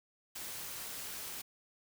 white noise with amplitude modulation, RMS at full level -41 dBFS, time 0.35-1.42 s, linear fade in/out 10 ms, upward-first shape sine, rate 222 Hz, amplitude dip 50%, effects none

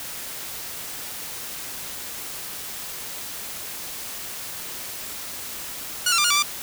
10% pulse tone with pitch steps, 1449 / 1359 / 1191 / 1426 / 1160 / 1184 Hz, F#6 / F6 / D6 / F6 / D6 / D6, -37 / -48 / +24 / +36 / -22 / +14 cents, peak -9 dBFS, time 6.06-6.426 s, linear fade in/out 5 ms, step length 61 ms, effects white hiss -34 dBFS RMS until 6.62 s

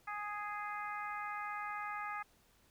harmonic tone, 415.3 Hz, G#4, in tune, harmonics 2 / 3 / 4 / 5 / 6, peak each -44 / -42 / -47 / -47 / -54 dBFS, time 0.07-2.23 s, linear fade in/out 10 ms, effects pink hiss -69 dBFS RMS until 2.7 s

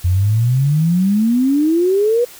sine exponential sweep, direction up, 86.2 to 493.9 Hz, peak -11 dBFS, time 0.04-2.25 s, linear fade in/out 10 ms, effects white hiss -39 dBFS RMS until 2.39 s

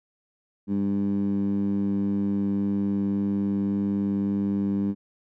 15% pulse tone with band-pass filter, 99.8 Hz, G2, 32 cents sharp, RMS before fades -25 dBFS, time 0.67-4.95 s, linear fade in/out 50 ms, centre 230 Hz, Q 4.9, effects none

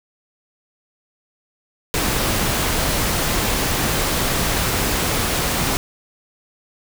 pink noise, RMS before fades -20 dBFS, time 1.94-5.77 s, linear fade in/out 0 ms, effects none

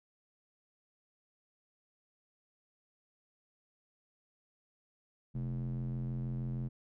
square tone with band-pass filter, 43.16 Hz, F1, 20 cents flat, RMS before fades -37 dBFS, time 5.34-6.69 s, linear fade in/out 20 ms, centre 160 Hz, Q 4.5, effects none

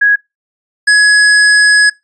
sine / square tone pair in turn, 1661.2 / 1680.5 Hz, G#6 / G#6, 0 / +20 cents, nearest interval unison, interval 20 cents, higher second, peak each -5 dBFS, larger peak neither, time 0.01-0.16 / 0.87-1.9 s, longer second, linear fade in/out 10 ms, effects noise-tail reverb RT60 0.2 s tail -23 dB re dry + resampled to 24000 Hz

